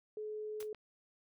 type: tone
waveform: sine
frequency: 427.2 Hz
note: G#4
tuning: 49 cents sharp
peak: -39 dBFS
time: 0.17-0.73 s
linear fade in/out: 2 ms
type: noise with exponential decay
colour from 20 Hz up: white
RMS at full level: -45 dBFS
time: 0.6-0.69 s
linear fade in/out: 5 ms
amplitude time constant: 18 ms
type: clicks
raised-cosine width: 0.3 ms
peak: -37 dBFS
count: 2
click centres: 0.627 / 0.747 s
effects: none